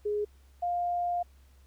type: tone pair in turn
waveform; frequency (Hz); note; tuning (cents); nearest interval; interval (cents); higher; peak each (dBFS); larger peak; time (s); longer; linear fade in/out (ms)
sine; 416.4 / 703.1; G#4 / F5; +5 / +11; major sixth; 906; second; -27; neither; 0.05-0.25 / 0.62-1.23; second; 10
effects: added 67 Hz sine -55 dBFS peak until 1.66 s + pink hiss -67 dBFS RMS until 1.66 s